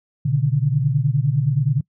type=tone cluster; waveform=sine; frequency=121.1 / 142.2 / 151.9 Hz; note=B2 / C#3 / D#3; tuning=-34 / +45 / -41 cents; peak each=-21 / -18 / -23 dBFS; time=0.25-1.81 s; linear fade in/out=10 ms; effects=noise-tail reverb RT60 0.1 s tail -24 dB re dry